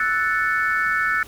sine chord, F# minor seventh, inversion third, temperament equal, 1318.5 / 1480 / 1760 / 2217 Hz, E6 / F#6 / A6 / C#7, 0 / 0 / 0 / 0 cents, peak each -24 / -22 / -22 / -28 dBFS, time 0-1.23 s, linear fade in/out 2 ms, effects tanh soft clip ceiling -9 dBFS + pink hiss -44 dBFS RMS until 1.27 s

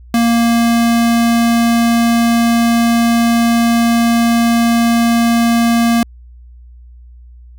square tone, 233.1 Hz, A#3, in tune, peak -10 dBFS, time 0.14-6.03 s, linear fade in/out 2 ms, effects added 60 Hz sine -35 dBFS peak until 7.58 s

